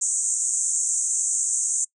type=band-pass noise; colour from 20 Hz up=pink; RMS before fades=-24 dBFS; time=0.01-1.85 s; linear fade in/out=10 ms; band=6400 to 8700 Hz; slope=96 dB/octave; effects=noise-tail reverb RT60 0.1 s tail -23 dB re dry

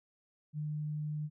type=tone; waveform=sine; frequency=151 Hz; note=D3; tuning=48 cents sharp; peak=-34 dBFS; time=0.53-1.3 s; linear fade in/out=50 ms; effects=none

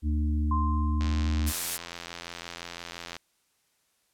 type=harmonic tone; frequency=75 Hz; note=D2; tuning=37 cents sharp; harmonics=1 / 3 / 4; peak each=-24 / -34 / -36 dBFS; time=0.02-1.53 s; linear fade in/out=50 ms
type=tone with exponential decay; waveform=sine; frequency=1045 Hz; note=C6; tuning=2 cents flat; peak=-26 dBFS; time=0.51-1.89 s; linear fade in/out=5 ms; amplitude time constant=300 ms
type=click train; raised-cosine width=0.2 ms; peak=-20 dBFS; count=186; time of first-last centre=1.01-3.166 s; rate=85.8 Hz
type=noise; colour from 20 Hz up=blue; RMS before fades=-28 dBFS; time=1.46-1.78 s; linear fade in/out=20 ms
effects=white hiss -71 dBFS RMS until 4.13 s + low-pass 12000 Hz 12 dB/octave

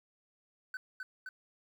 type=tone with echo; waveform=triangle; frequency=1517 Hz; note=F#6; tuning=43 cents sharp; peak=-35 dBFS; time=0.74-0.77 s; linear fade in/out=2 ms; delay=260 ms; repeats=2; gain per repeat=-2 dB; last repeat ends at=1.29 s; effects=11-bit

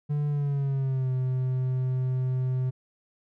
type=tone with pitch glide; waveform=triangle; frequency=146.83 to 128.56 Hz; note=D3 to C3; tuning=0 to -30 cents; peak=-22 dBFS; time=0.09-2.71 s; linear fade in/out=20 ms; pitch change=-230 cents; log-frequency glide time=0.28-1.11 s; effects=none

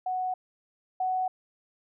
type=tone pair in turn; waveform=sine; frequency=740 / 744.1 Hz; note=F#5 / F#5; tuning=0 / +10 cents; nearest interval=unison; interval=10 cents; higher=second; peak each=-27 / -25 dBFS; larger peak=second; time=0.06-0.34 / 1-1.28 s; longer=neither; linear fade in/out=5 ms; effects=none

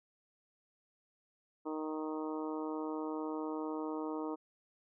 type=harmonic tone; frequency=155.56 Hz; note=D#3; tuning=in tune; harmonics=2 / 3 / 4 / 5 / 6 / 7 / 8; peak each=-38 / -42 / -48 / -50 / -46 / -50 / -51 dBFS; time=1.65-4.36 s; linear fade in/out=20 ms; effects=none

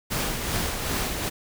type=noise with tremolo; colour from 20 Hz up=pink; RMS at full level=-26 dBFS; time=0.1-1.3 s; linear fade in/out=20 ms; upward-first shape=sine; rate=2.6 Hz; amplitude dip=40%; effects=none

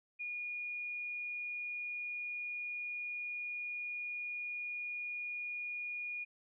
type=tone; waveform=sine; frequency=2440 Hz; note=D#7; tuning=34 cents flat; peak=-38 dBFS; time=0.19-6.25 s; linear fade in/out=20 ms; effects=none

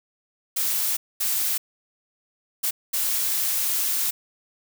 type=noise bursts at uneven times; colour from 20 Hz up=blue; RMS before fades=-24 dBFS; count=4; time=0.56-0.97 / 1.2-1.58 / 2.63-2.71 / 2.93-4.11 s; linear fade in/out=10 ms; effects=none

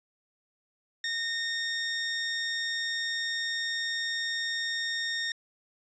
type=tone; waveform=20% pulse; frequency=1840 Hz; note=A#6; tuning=23 cents flat; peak=-24 dBFS; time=1.04-5.32 s; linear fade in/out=2 ms; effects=resampled to 16000 Hz + 11-bit

